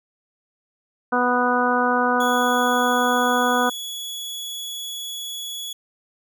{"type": "harmonic tone", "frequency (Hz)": 246.9, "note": "B3", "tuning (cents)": 0, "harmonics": [1, 2, 3, 4, 5, 6], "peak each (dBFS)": [-24, -24, -24, -24, -24, -24], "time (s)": [1.12, 3.7], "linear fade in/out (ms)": 10}
{"type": "tone", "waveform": "sawtooth", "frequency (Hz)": 3381, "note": "G#7", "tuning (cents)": 30, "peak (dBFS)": -26, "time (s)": [2.2, 5.73], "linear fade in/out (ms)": 5}
{"effects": []}